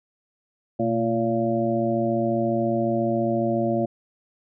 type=harmonic tone with a mistuned harmonic; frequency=114.4 Hz; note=A#2; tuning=32 cents flat; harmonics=1 / 2 / 3 / 5 / 6; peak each=-30 / -25 / -26 / -26 / -28 dBFS; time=0.79-3.86 s; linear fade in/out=10 ms; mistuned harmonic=1; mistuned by=+100 cents; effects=none